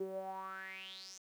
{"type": "tone with band-pass filter sweep", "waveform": "sawtooth", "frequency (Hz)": 190, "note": "F#3", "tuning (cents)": 46, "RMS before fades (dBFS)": -45, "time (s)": [0, 1.18], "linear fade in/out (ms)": 5, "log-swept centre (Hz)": [380, 6500], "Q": 8, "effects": ["11-bit"]}